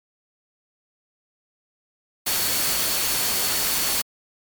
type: tone in noise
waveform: sine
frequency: 4435 Hz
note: C#8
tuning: in tune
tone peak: -31 dBFS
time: 2.26-4.02 s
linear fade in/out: 10 ms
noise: white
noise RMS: -23 dBFS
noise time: 2.26-4.02 s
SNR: -11 dB
effects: MP3 96 kbps